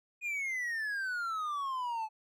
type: exponential sweep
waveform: triangle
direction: down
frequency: 2475 to 857 Hz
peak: -31 dBFS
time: 0.21-2.09 s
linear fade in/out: 50 ms
effects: none